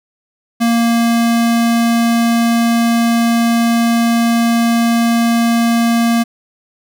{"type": "tone", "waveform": "square", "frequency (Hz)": 232.6, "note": "A#3", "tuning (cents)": -4, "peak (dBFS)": -11, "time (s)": [0.6, 6.24], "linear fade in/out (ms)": 20, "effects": []}